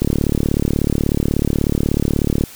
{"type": "click train", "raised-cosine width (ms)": 3, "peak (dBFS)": -3, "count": 89, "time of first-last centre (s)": [0.02, 2.438], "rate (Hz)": 36.4, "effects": ["white hiss -39 dBFS RMS until 2.55 s"]}